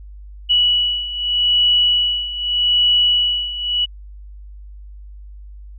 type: beating tone pair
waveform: sine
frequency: 2939 / 2939.82 Hz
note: F#7 / F#7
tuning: -12 / -12 cents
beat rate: 0.82 Hz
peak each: -19 / -15 dBFS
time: 0.49-3.86 s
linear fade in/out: 20 ms
effects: added 50 Hz sine -34 dBFS peak until 5.78 s